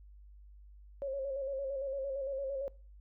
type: tone with vibrato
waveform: sine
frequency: 545 Hz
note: C#5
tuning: 29 cents flat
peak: -34 dBFS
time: 1.02-2.68 s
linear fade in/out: 0 ms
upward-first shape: square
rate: 8.8 Hz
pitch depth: 42 cents each way
effects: noise-tail reverb RT60 0.4 s tail -22 dB re dry + added 50 Hz sine -52 dBFS peak until 3 s